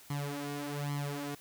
sawtooth tone with flanger, 143.9 Hz, D3, 35 cents flat, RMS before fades -37 dBFS, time 0.1-1.35 s, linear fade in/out 5 ms, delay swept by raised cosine 0.95 to 4.25 ms, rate 1.2 Hz, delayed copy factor +0.8, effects white hiss -56 dBFS RMS until 1.4 s

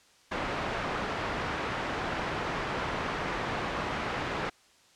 white low-pass noise, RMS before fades -33 dBFS, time 0.31-4.5 s, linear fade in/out 10 ms, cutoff 1500 Hz, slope 12 dB/octave, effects white hiss -61 dBFS RMS until 4.95 s + low-pass 7000 Hz 12 dB/octave

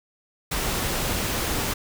pink noise, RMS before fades -26 dBFS, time 0.51-1.74 s, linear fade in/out 10 ms, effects none

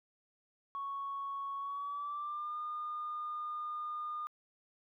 sine tone with pitch glide, 1108.7 to 1216 Hz, C#6 to D#6, 0 to -40 cents, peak -36 dBFS, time 0.75-4.27 s, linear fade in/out 0 ms, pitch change +160 cents, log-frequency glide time 1.58-2.58 s, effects tanh soft clip ceiling -32 dBFS + 13-bit

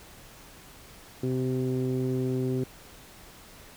sawtooth tone with low-pass filter, 128.7 Hz, C3, 28 cents flat, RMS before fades -28 dBFS, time 1.23-2.64 s, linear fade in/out 5 ms, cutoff 350 Hz, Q 4.3, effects pink hiss -50 dBFS RMS until 3.76 s

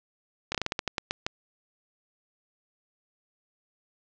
slowing click train, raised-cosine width 0.2 ms, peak -10 dBFS, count 11, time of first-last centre 0.52-1.265 s, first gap 26 ms, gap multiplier 1.22, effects low-pass 6000 Hz 12 dB/octave

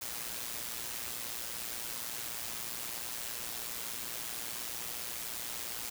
white noise with amplitude modulation, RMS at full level -37 dBFS, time 0.01-5.9 s, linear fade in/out 10 ms, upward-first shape sine, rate 117 Hz, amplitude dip 60%, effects none

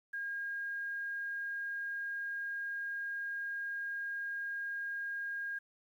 sine tone with quantisation, 1622 Hz, G#6, 41 cents flat, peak -36 dBFS, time 0.13-5.59 s, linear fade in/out 10 ms, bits 11, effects none

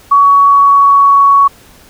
sine tone with pitch glide, 1126 to 1117.6 Hz, C#6 to C#6, +27 to +14 cents, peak -3 dBFS, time 0.11-1.48 s, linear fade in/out 10 ms, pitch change -13 cents, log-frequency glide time 0.22-1.29 s, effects pink hiss -41 dBFS RMS until 1.89 s

